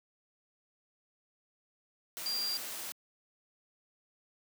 sine tone in noise, 4756 Hz, D8, 21 cents sharp, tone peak -32 dBFS, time 2.26-2.57 s, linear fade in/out 0 ms, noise white, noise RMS -41 dBFS, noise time 2.17-2.92 s, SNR +6 dB, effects high-pass 200 Hz 12 dB/octave

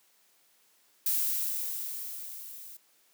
violet noise with level ramp, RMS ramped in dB -27 to -47 dBFS, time 1.06-2.77 s, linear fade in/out 5 ms, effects white hiss -66 dBFS RMS until 3.13 s + high-pass 200 Hz 12 dB/octave

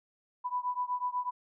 sine beating tone pair, 987.8 / 995.9 Hz, B5 / B5, 0 / +14 cents, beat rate 8.1 Hz, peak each -33 / -34 dBFS, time 0.44-1.31 s, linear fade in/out 20 ms, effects none

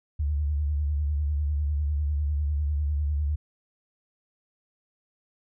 sine tone with vibrato, 73.42 Hz, D2, in tune, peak -23 dBFS, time 0.19-3.36 s, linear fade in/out 10 ms, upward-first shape sine, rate 10 Hz, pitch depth 72 cents each way, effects none

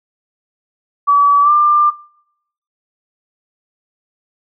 sine tone with pitch glide, 1145 to 1191.6 Hz, D6 to D6, -44 to +25 cents, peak -7 dBFS, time 1.07-1.91 s, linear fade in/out 20 ms, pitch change +69 cents, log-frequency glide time 1.42-1.51 s, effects noise-tail reverb RT60 0.8 s tail -25 dB re dry

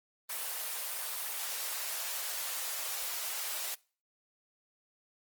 white high-pass noise, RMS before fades -37 dBFS, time 0.29-3.75 s, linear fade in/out 10 ms, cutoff 520 Hz, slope 24 dB/octave, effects noise-tail reverb RT60 0.4 s tail -24 dB re dry + Opus 24 kbps

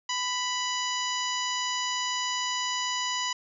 harmonic tone with a mistuned harmonic, 987.8 Hz, B5, in tune, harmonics 1 / 2 / 3 / 4 / 5 / 6 / 7, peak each -32 / -35 / -33 / -39 / -37 / -38 / -37 dBFS, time 0.09-3.33 s, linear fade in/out 5 ms, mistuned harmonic 1, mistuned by +20 cents, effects none

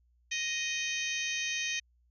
harmonic tone, 622.3 Hz, D#5, in tune, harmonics 3 / 4 / 5 / 6 / 7 / 8 / 9 / 10, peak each -38 / -35 / -39 / -41 / -48 / -50 / -44 / -39 dBFS, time 0.31-1.8 s, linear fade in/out 10 ms, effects added 60 Hz sine -65 dBFS peak until 2.1 s

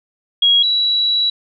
sine tone pair in turn, 3300 / 3914 Hz, G#7 / B7, -12 / -16 cents, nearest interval minor third, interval 296 cents, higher second, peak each -9 / -13 dBFS, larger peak first, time 0.42-0.63 / 0.63-1.3 s, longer second, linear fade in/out 5 ms, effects none

